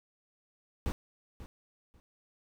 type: noise with echo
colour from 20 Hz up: brown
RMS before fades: -32 dBFS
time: 0.86-0.92 s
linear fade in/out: 0 ms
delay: 540 ms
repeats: 2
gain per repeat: -14 dB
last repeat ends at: 2 s
effects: none